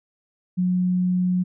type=tone; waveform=sine; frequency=181.4 Hz; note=F#3; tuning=34 cents flat; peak=-18 dBFS; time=0.57-1.44 s; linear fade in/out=20 ms; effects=none